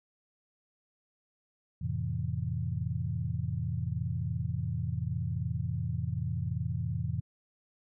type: chord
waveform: sine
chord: F major seventh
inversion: none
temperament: equal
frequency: 87.31 / 110 / 130.81 / 164.81 Hz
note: F2 / A2 / C3 / E3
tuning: 0 / 0 / 0 / 0 cents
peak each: -36 / -35 / -35 / -37 dBFS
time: 1.81-7.21 s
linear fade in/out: 10 ms
effects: none